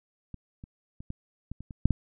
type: clicks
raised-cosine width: 5 ms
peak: -27 / -30 / -29 / -22 / -24 / -28 / -28 / -7 / -12 dBFS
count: 9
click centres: 0.343 / 0.639 / 1.005 / 1.104 / 1.516 / 1.606 / 1.708 / 1.856 / 1.907 s
effects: none